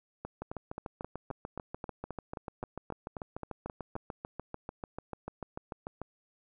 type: two click trains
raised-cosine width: 1 ms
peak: -24 / -24 dBFS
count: 15 / 39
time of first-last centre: 0.25-3.964 / 0.42-6.016 s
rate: 3.77 / 6.79 Hz
effects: none